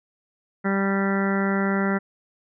harmonic tone, 196 Hz, G3, in tune, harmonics 1 / 2 / 3 / 4 / 5 / 6 / 7 / 8 / 9 / 10, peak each -22 / -28 / -32 / -34 / -36 / -42 / -30 / -36 / -34 / -33 dBFS, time 0.64-1.99 s, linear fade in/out 20 ms, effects none

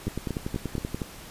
two click trains, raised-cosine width 3 ms, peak -16 / -16 dBFS, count 5 / 10, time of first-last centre 0.07-1.018 / 0.08-0.945 s, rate 4.22 / 10.4 Hz, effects pink hiss -44 dBFS RMS until 1.3 s + resampled to 32000 Hz

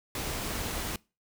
pink noise, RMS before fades -34 dBFS, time 0.15-0.96 s, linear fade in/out 2 ms, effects noise-tail reverb RT60 0.3 s tail -24 dB re dry

